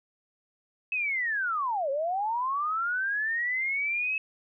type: linear two-way sweep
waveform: sine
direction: down then up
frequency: 2598 to 530 to 2598 Hz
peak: -26 dBFS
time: 0.92-4.18 s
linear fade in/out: 2 ms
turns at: 1.9 s
effects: none